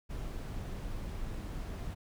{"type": "noise", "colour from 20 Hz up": "brown", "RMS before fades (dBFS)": -39, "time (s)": [0.09, 1.95], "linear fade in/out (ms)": 20, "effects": []}